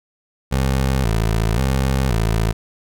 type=tone with vibrato; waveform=20% pulse; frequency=60.5 Hz; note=B1; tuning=35 cents flat; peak=-11 dBFS; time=0.51-2.53 s; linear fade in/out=20 ms; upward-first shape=square; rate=0.94 Hz; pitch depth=160 cents each way; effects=none